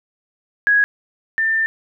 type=tone pair in turn; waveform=sine; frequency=1661.2 / 1790.6 Hz; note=G#6 / A6; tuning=0 / +30 cents; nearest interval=minor second; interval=130 cents; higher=second; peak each=-11 / -15 dBFS; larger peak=first; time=0.67-0.84 / 1.38-1.66 s; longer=second; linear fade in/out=0 ms; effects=none